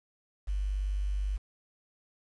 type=tone with quantisation; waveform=sine; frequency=49.18 Hz; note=G1; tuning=6 cents sharp; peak=-28 dBFS; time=0.47-1.38 s; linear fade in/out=20 ms; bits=9; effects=resampled to 24000 Hz